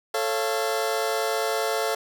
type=chord; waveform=sawtooth; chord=A augmented; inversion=none; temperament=just; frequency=440 / 550 / 687.5 Hz; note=A4 / C#5 / E#5; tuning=0 / -14 / -27 cents; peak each=-23 / -25 / -24 dBFS; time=0.14-1.95 s; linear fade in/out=5 ms; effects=none